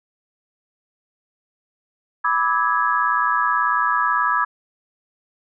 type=chord; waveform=sine; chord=E dominant seventh; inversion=second; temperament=equal with one note detuned; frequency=987.8 / 1174.7 / 1292.9 / 1661.2 Hz; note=B5 / D6 / E6 / G#6; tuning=0 / 0 / -34 / 0 cents; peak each=-22 dBFS; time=2.24-4.45 s; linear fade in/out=10 ms; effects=none